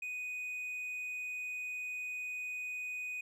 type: tone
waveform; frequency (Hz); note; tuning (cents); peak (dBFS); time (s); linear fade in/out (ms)
triangle; 2489; D#7; 0; -36; 0.02-3.21; 5
effects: none